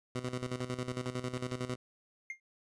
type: tone with tremolo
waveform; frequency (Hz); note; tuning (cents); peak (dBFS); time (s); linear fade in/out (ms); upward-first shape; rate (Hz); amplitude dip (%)
15% pulse; 125.5; B2; +28; -27; 0.15-1.76; 5; square; 11; 70
type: tone with exponential decay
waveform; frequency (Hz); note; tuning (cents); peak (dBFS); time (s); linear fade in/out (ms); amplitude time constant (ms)
triangle; 2118; C7; +21; -32; 2.3-2.4; 2; 20
effects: resampled to 22050 Hz